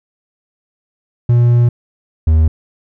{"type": "tone pair in turn", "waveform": "triangle", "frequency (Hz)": [120, 79.22], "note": ["B2", "D#2"], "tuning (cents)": [-49, 32], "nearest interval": "perfect fifth", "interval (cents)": 719, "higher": "first", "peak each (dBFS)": -5, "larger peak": "neither", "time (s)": [[1.29, 1.69], [2.27, 2.48]], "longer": "first", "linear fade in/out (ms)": 5, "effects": []}